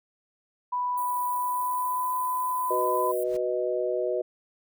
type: tone with pitch glide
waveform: sine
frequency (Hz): 988 to 1005.9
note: B5 to B5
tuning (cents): 0 to +31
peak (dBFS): -25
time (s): 0.72-3.12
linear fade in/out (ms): 10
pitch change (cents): +31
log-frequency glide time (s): 1.29-2.15
type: high-pass noise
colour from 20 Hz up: white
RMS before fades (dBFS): -40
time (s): 0.97-3.24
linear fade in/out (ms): 10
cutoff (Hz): 9000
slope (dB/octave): 48
type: chord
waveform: sine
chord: B major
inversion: second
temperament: equal with one note detuned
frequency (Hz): 370 / 492.5 / 622.3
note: F#4 / B4 / D#5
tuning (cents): 0 / -5 / 0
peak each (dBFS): -29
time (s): 2.7-4.22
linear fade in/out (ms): 10
type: noise with exponential growth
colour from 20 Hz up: pink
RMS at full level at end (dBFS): -44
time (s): 3.12-3.37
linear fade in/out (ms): 5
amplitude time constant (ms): 53
effects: none